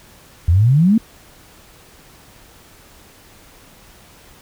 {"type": "exponential sweep", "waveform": "sine", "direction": "up", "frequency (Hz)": [78.9, 236], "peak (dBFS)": -9, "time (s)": [0.48, 0.98], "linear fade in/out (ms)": 5, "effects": ["pink hiss -46 dBFS RMS until 4.41 s"]}